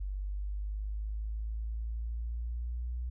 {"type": "linear sweep", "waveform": "sine", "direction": "up", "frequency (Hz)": [48, 61], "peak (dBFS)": -33, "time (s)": [0, 3.1], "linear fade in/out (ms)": 10, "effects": []}